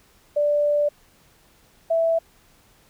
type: tone pair in turn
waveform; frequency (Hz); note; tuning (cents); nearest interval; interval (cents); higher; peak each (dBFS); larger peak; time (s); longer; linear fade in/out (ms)
sine; 587.3 / 659.2; D5 / E5; 0 / 0; major second; 200; second; -17; neither; 0.36-0.89 / 1.9-2.19; first; 10
effects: pink hiss -57 dBFS RMS until 2.89 s